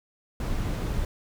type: noise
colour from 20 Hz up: brown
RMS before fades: -28 dBFS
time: 0.4-1.05 s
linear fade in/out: 2 ms
effects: none